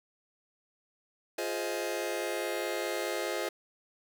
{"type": "chord", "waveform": "sawtooth", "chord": "F minor seventh", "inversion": "none", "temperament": "just", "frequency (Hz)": [349.2, 419.1, 523.8, 628.6], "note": ["F4", "Ab4", "C5", "Eb5"], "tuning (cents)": [0, 16, 2, 18], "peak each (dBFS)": -33, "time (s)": [1.38, 3.49], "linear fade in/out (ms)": 5, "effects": []}